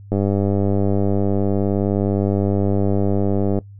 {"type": "click train", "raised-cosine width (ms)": 2, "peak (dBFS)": -7, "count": 346, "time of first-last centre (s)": [0.12, 3.587], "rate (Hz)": 99.5, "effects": ["noise-tail reverb RT60 0.1 s tail -19 dB re dry", "added 100 Hz sine -37 dBFS peak until 3.79 s"]}